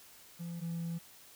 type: tone pair in turn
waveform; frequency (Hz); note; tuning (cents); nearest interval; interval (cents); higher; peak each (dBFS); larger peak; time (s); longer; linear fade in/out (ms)
triangle; 170.3 / 167.96; F3 / E3; -43 / +33; unison; 24; first; -36 / -32; second; 0.39-0.61 / 0.61-0.99; second; 20
effects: tanh soft clip ceiling -30 dBFS + white hiss -57 dBFS RMS until 1.35 s